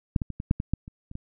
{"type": "clicks", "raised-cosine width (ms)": 5, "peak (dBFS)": [-9, -16, -21, -20, -8, -16, -11, -28, -29, -22], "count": 10, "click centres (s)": [0.162, 0.218, 0.303, 0.401, 0.511, 0.601, 0.736, 0.879, 1.114, 1.154], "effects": []}